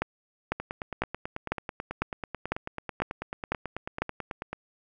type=two click trains; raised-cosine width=0.5 ms; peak=-11 / -18 dBFS; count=9 / 37; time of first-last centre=0.02-4.02 / 0.6-4.53 s; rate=2 / 9.16 Hz; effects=none